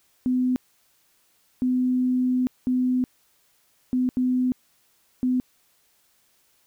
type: tone bursts at uneven times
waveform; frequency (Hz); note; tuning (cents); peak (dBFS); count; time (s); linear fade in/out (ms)
sine; 252.8; B3; +41; -19; 6; 0.26-0.56 / 1.62-2.47 / 2.67-3.04 / 3.93-4.09 / 4.17-4.52 / 5.23-5.4; 0
effects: white hiss -64 dBFS RMS until 6.66 s